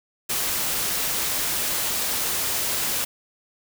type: noise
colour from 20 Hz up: white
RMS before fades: -25 dBFS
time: 0.29-3.05 s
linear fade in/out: 10 ms
effects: none